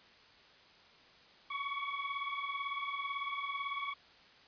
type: beating tone pair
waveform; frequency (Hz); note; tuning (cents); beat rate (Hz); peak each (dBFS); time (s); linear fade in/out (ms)
25% pulse; 1112 / 1130; C#6 / C#6; +5 / +33; 18; -36 / -35; 1.5-3.94; 10
effects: white hiss -60 dBFS RMS until 4.47 s + resampled to 11025 Hz